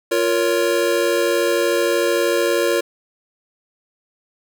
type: chord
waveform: square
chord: Bb minor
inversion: second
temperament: just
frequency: 349.6 / 466.2 / 559.4 Hz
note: F4 / Bb4 / Db5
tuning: +2 / 0 / +16 cents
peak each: -21 dBFS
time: 0.11-2.81 s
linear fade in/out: 10 ms
effects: none